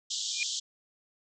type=band-pass noise; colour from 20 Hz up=pink; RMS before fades=-34 dBFS; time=0.1-0.6 s; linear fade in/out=10 ms; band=3100 to 7600 Hz; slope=96 dB/octave
type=tone with exponential growth; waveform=sine; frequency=2418 Hz; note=D7; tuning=50 cents sharp; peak=-24 dBFS; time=0.31-0.43 s; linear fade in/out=1 ms; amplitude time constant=25 ms
effects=none